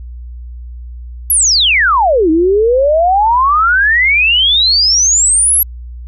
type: exponential two-way sweep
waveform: sine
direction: down then up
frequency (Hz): 11700 to 309.1 to 11700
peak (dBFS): -7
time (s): 1.3-5.63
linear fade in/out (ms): 2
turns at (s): 2.3
effects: added 60 Hz sine -25 dBFS peak until 6.07 s